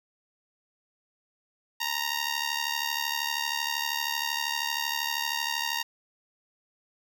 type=tone with amplitude modulation; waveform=10% pulse; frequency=931 Hz; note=A#5; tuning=2 cents flat; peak=-16 dBFS; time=1.8-5.83 s; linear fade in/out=10 ms; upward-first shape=sine; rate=72.8 Hz; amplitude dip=75%; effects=none